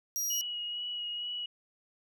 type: tone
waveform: sawtooth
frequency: 5720 Hz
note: F8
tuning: 41 cents sharp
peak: -28 dBFS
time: 0.16-0.41 s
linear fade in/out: 0 ms
type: tone with vibrato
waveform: sine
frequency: 2910 Hz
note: F#7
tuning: 29 cents flat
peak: -34 dBFS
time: 0.3-1.46 s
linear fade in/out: 5 ms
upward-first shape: sine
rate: 2.2 Hz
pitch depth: 17 cents each way
effects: none